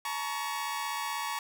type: tone cluster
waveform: sawtooth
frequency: 866 / 942 / 1119 Hz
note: A5 / A#5 / C#6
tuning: -28 / +18 / +16 cents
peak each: -34 / -33 / -32 dBFS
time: 0.05-1.39 s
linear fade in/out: 2 ms
effects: none